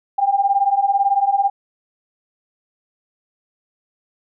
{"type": "beating tone pair", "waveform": "sine", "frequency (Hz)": [784, 802], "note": ["G5", "G5"], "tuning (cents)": [0, 39], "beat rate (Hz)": 18, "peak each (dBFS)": [-18, -16], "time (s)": [0.18, 1.5], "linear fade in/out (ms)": 10, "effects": []}